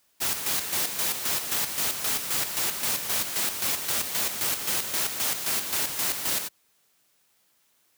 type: noise with tremolo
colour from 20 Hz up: white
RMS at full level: -26 dBFS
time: 0.2-6.49 s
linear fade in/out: 20 ms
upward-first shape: square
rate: 3.8 Hz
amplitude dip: 55%
effects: white hiss -67 dBFS RMS until 7.97 s + high-pass 80 Hz 12 dB/octave